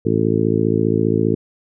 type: harmonic tone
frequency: 55 Hz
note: A1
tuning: in tune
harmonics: 2 / 3 / 4 / 5 / 6 / 7 / 8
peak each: -22 / -22 / -22 / -22 / -22 / -22 / -22 dBFS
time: 0.05-1.35 s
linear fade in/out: 10 ms
effects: none